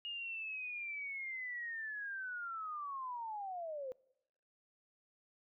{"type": "linear sweep", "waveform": "sine", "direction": "down", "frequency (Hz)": [2859, 499.2], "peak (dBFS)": -40, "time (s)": [0.05, 3.92], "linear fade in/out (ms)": 0, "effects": ["noise-tail reverb RT60 0.8 s tail -24 dB re dry"]}